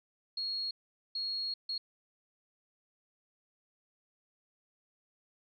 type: tone bursts at uneven times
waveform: sine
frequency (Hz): 4301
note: C8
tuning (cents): +47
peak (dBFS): -33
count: 3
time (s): 0.37-0.71 / 1.15-1.54 / 1.69-1.78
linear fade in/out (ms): 5
effects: none